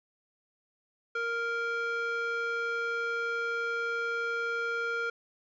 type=tone with band-pass filter; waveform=square; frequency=465.8 Hz; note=A#4; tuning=1 cent flat; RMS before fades=-32 dBFS; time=1.15-5.1 s; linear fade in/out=5 ms; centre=1400 Hz; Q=1.9; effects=resampled to 16000 Hz